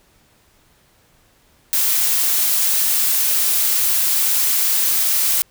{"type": "noise", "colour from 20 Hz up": "blue", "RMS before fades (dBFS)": -17, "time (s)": [1.73, 5.42], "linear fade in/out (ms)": 0, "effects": ["pink hiss -56 dBFS RMS until 5.5 s"]}